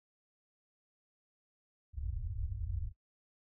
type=low-pass noise; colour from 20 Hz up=white; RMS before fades=-38 dBFS; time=1.93-2.93 s; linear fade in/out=50 ms; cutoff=100 Hz; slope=48 dB/octave; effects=noise-tail reverb RT60 0.1 s tail -21 dB re dry